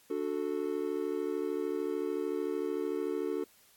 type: chord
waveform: triangle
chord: D major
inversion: none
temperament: just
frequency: 293.7 / 367.1 / 440.5 Hz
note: D4 / F#4 / A4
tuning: 0 / -14 / +2 cents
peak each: -35 / -33 / -33 dBFS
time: 0.1-3.44 s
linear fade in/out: 5 ms
effects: white hiss -63 dBFS RMS until 3.76 s + AAC 64 kbps